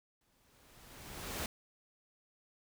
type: noise with exponential growth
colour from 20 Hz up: pink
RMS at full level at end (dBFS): -37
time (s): 0.21-1.46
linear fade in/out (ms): 2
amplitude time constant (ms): 270
effects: none